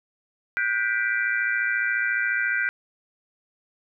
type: chord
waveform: sine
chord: G major seventh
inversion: third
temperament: equal with one note detuned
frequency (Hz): 1453.7 / 1568 / 1975.5 / 2349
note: F#6 / G6 / B6 / D7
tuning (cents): -31 / 0 / 0 / 0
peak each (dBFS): -27 / -25 / -28 / -31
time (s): 0.57-2.69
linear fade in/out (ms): 0
effects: none